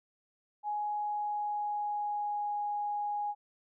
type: tone with pitch glide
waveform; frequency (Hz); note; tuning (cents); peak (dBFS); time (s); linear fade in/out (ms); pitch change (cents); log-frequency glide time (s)
sine; 835 to 827.3; G#5 to G#5; +9 to -7; -31; 0.63-3.35; 50; -16; 0.95-2.57
effects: none